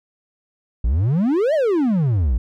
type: exponential two-way sweep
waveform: triangle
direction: up then down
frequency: 51.9 to 659.3 to 52.6 Hz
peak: -13 dBFS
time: 0.84-2.38 s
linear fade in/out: 5 ms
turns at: 1.54 s
effects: none